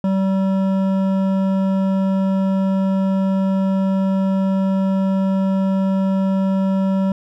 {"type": "tone with hard clipping", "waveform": "sine", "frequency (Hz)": 192.2, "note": "G3", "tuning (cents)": -34, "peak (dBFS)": -17, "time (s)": [0.04, 7.12], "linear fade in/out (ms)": 2, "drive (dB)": 11, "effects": []}